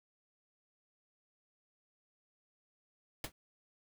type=noise with exponential decay; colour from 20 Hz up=pink; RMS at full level=-34 dBFS; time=3.24-3.32 s; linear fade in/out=2 ms; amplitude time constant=17 ms; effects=none